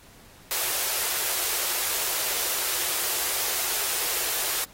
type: high-pass noise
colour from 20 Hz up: white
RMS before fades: -27 dBFS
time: 0.51-4.64 s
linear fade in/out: 0 ms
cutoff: 330 Hz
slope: 96 dB/octave
effects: pink hiss -52 dBFS RMS until 4.73 s + AAC 48 kbps